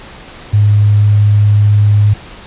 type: tone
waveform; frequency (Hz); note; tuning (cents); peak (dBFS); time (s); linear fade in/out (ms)
sine; 103.83; G#2; 0; -5; 0.53-2.14; 10
effects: pink hiss -33 dBFS RMS until 2.46 s + resampled to 8000 Hz